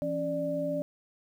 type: tone cluster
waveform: sine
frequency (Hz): 168.5 / 275.6 / 590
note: E3 / C#4 / D5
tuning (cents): +38 / -10 / +8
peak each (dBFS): -37 / -34 / -30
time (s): 0.02-0.82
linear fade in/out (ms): 0
effects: 10-bit